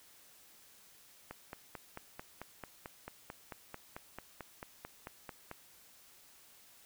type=click train; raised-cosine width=0.5 ms; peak=-28 dBFS; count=20; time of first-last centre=1.31-5.514 s; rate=4.52 Hz; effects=white hiss -61 dBFS RMS until 6.85 s